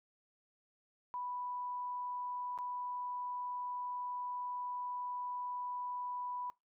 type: tone with dropouts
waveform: sine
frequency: 987.8 Hz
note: B5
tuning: in tune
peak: -38 dBFS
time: 1.14-6.5 s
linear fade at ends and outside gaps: 0 ms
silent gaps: 2.577-2.587 s
effects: noise-tail reverb RT60 0.2 s tail -21 dB re dry